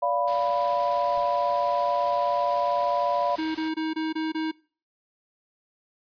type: chord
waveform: sine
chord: B diminished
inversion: first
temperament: equal with one note detuned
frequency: 578.2 / 698.5 / 987.8 Hz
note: D5 / F5 / B5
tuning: -27 / 0 / 0 cents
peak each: -26 dBFS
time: 0.02-3.36 s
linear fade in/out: 10 ms
type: noise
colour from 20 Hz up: white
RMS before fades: -39 dBFS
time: 0.27-3.69 s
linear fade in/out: 10 ms
type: noise with exponential decay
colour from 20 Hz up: brown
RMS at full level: -41 dBFS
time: 1.17-1.28 s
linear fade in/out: 1 ms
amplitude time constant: 22 ms
type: tone bursts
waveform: square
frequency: 316.7 Hz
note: D#4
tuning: 31 cents sharp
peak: -26 dBFS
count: 6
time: 3.38-4.515 s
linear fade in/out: 10 ms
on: 170 ms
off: 23 ms
effects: noise-tail reverb RT60 0.4 s tail -22 dB re dry + resampled to 11025 Hz